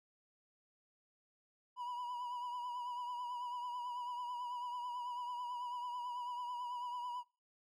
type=tone with vibrato; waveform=triangle; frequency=977 Hz; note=B5; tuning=19 cents flat; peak=-38 dBFS; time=1.76-7.24 s; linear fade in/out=50 ms; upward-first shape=triangle; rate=9.1 Hz; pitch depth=49 cents each way; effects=noise-tail reverb RT60 0.3 s tail -23 dB re dry